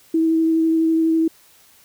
sine tone with vibrato, 324 Hz, E4, 30 cents flat, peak -14 dBFS, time 0.14-1.28 s, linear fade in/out 5 ms, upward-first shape triangle, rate 12 Hz, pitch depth 13 cents each way, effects white hiss -52 dBFS RMS until 1.84 s

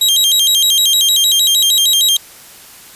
sawtooth tone with vibrato, 3500 Hz, A7, 10 cents flat, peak -6 dBFS, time 0.01-2.17 s, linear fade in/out 5 ms, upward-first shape square, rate 6.5 Hz, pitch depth 160 cents each way, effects white hiss -38 dBFS RMS until 2.95 s + resampled to 32000 Hz

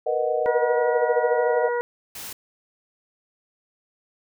sine chord, B major seventh, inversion third, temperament equal with one note detuned, 466.2 / 493.9 / 620.1 / 740 Hz, A#4 / B4 / D#5 / F#5, 0 / 0 / -6 / 0 cents, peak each -26 / -26 / -25 / -28 dBFS, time 0.06-1.69 s, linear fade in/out 10 ms
harmonic tone, 480.8 Hz, B4, 46 cents flat, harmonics 1 / 2 / 3 / 4, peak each -23 / -29 / -33 / -35 dBFS, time 0.46-1.81 s, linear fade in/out 0 ms
white noise, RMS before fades -36 dBFS, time 2.15-2.33 s, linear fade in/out 5 ms
effects none

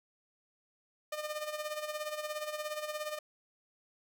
sawtooth tone with tremolo, 606 Hz, D#5, 46 cents flat, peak -30 dBFS, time 1.12-3.19 s, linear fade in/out 5 ms, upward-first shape sine, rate 17 Hz, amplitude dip 65%, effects none

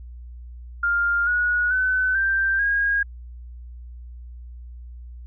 sine tone with pitch steps, 1402 / 1456.5 / 1513.1 / 1571.9 / 1633 Hz, F6 / F#6 / F#6 / G6 / G#6, +6 / -28 / +38 / +4 / -30 cents, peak -18 dBFS, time 0.83-3.03 s, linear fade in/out 5 ms, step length 440 ms, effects added 60 Hz sine -36 dBFS peak until 5.26 s

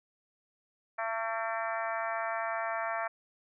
harmonic tone with a mistuned harmonic, 225.3 Hz, A3, 41 cents sharp, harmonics 3 / 4 / 5 / 6 / 7 / 8 / 9 / 10, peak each -35 / -39 / -39 / -39 / -43 / -40 / -47 / -45 dBFS, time 0.98-3.08 s, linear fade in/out 10 ms, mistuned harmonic 10, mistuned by +43 cents, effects none

